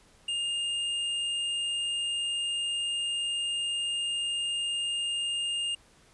sine tone with hard clipping, 2821 Hz, F7, 17 cents sharp, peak -30 dBFS, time 0.28-5.75 s, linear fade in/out 5 ms, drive 9 dB, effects pink hiss -60 dBFS RMS until 6.13 s + resampled to 24000 Hz

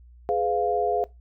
sine chord, F diminished, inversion first, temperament just, 419.1 / 502.9 / 698.5 Hz, Ab4 / Cb5 / F5, +16 / +31 / 0 cents, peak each -25 / -28 / -24 dBFS, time 0.29-1.04 s, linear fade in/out 0 ms, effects noise-tail reverb RT60 0.2 s tail -20 dB re dry + added 60 Hz sine -47 dBFS peak until 1.2 s

